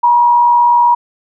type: tone with frequency modulation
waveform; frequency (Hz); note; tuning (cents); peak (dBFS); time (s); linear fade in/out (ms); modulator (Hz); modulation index
sine; 958; A#5; +47; -6; 0.03-0.95; 10; 76; 0.32
effects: none